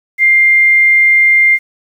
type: tone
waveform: sine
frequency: 2100 Hz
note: C7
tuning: 6 cents sharp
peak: -5 dBFS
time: 0.18-1.59 s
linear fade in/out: 50 ms
effects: 7-bit